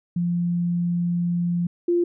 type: tone pair in turn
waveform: sine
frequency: 173.7 / 347.4 Hz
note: F3 / F4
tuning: -9 / -9 cents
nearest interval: octave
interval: 1200 cents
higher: second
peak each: -20 / -17 dBFS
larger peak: second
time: 0.16-1.67 / 1.88-2.04 s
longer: first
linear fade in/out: 5 ms
effects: none